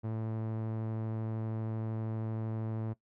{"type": "tone with low-pass filter", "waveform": "sawtooth", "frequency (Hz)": 110.9, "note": "A2", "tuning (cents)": 14, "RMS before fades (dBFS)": -36, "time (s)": [0.03, 2.94], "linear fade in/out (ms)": 20, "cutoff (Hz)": 860, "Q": 0.52, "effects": ["noise-tail reverb RT60 0.1 s tail -18 dB re dry"]}